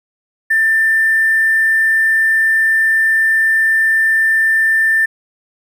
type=tone with hard clipping; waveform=triangle; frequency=1784 Hz; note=A6; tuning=23 cents sharp; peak=-10 dBFS; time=0.5-5.06 s; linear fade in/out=10 ms; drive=3 dB; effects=none